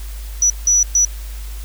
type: tone bursts at uneven times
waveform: sine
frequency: 5900 Hz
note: F#8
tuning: 6 cents flat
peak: -10 dBFS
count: 3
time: 0.42-0.5 / 0.67-0.83 / 0.95-1.05 s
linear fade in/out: 2 ms
effects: added 51 Hz sine -26 dBFS peak until 1.64 s + white hiss -40 dBFS RMS until 1.64 s

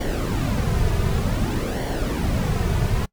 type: noise with flanger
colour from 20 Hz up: brown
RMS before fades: -22 dBFS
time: 0-3.06 s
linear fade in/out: 10 ms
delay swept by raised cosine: 0.78 to 3.78 ms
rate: 0.54 Hz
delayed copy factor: -0.6
effects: noise-tail reverb RT60 0.1 s tail -24 dB re dry

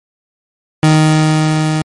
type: tone with level ramp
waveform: 30% pulse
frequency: 155.56 Hz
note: D#3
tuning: in tune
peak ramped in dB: -3 to -10 dBFS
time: 0.83-1.82 s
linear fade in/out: 2 ms
effects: MP3 48 kbps

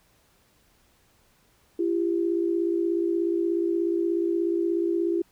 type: tone pair together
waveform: sine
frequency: 338.5 / 395.2 Hz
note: E4 / G4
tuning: +46 / +14 cents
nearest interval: minor third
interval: 268 cents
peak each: -23 / -28 dBFS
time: 1.79-5.22 s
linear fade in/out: 5 ms
effects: pink hiss -63 dBFS RMS until 5.31 s

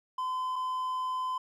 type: tone pair in turn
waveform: triangle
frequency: 1022 / 1022 Hz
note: C6 / C6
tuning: -41 / -41 cents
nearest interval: unison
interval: 0 cents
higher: neither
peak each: -28 dBFS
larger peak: neither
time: 0.18-0.56 / 0.56-1.38 s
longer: second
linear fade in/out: 5 ms
effects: none

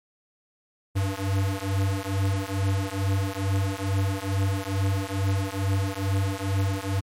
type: beating tone pair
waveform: square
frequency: 96.2 / 98.5 Hz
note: G2 / G2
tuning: -32 / +9 cents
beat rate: 2.3 Hz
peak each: -27 dBFS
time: 0.95-7.01 s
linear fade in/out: 20 ms
effects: MP3 64 kbps

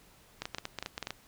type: clicks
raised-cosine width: 0.2 ms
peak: -18 dBFS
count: 12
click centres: 0.42 / 0.455 / 0.547 / 0.584 / 0.654 / 0.787 / 0.826 / 0.861 / 0.979 / 1.027 / 1.071 / 1.106 s
effects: pink hiss -60 dBFS RMS until 1.27 s

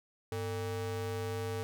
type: ring-modulated tone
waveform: square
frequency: 174.61 Hz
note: F3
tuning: in tune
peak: -32 dBFS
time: 0.32-1.63 s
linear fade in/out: 0 ms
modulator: 275 Hz
effects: none

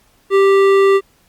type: tone with hard clipping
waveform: triangle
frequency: 392 Hz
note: G4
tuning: in tune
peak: -10 dBFS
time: 0.3-1.01 s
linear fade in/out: 50 ms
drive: 17 dB
effects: pink hiss -55 dBFS RMS until 1.28 s + Opus 48 kbps

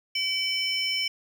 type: tone cluster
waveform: triangle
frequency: 2291 / 3013 / 5340 Hz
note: D7 / F#7 / E8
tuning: -44 / +31 / +22 cents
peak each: -28 dBFS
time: 0.15-1.08 s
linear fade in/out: 5 ms
effects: none

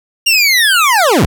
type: linear sweep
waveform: 25% pulse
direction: down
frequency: 2833 to 36.71 Hz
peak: -4 dBFS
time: 0.26-1.26 s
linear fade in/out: 10 ms
effects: none

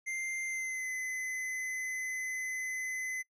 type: tone with pitch glide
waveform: square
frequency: 2093 to 2032 Hz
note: C7 to B6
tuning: 0 to +49 cents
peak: -35 dBFS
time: 0.06-3.23 s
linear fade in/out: 20 ms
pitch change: -51 cents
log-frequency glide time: 0.45-0.9 s
effects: noise-tail reverb RT60 0.1 s tail -21 dB re dry + low-pass 11000 Hz 12 dB/octave

